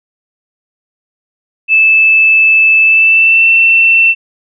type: tone with pitch glide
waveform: sine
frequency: 2626 to 2686 Hz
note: E7 to E7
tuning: -7 to +32 cents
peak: -4 dBFS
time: 1.68-4.15 s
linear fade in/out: 50 ms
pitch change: +39 cents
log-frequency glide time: 2.82-3.52 s
effects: none